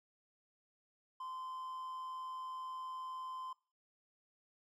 triangle tone with amplitude modulation, 1033 Hz, C6, 22 cents flat, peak -39 dBFS, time 1.2-3.53 s, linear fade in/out 5 ms, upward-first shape sine, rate 159 Hz, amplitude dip 30%, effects noise-tail reverb RT60 0.4 s tail -23 dB re dry

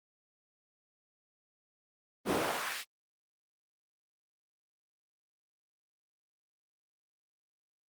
brown noise with high-pass filter sweep, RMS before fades -33 dBFS, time 2.25-2.85 s, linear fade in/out 50 ms, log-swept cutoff 250 to 3000 Hz, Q 1.1, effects Opus 24 kbps

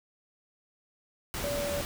sine tone in noise, 575 Hz, D5, 37 cents flat, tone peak -31 dBFS, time 1.44-1.81 s, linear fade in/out 0 ms, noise pink, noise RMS -35 dBFS, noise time 1.34-1.85 s, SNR +1 dB, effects none

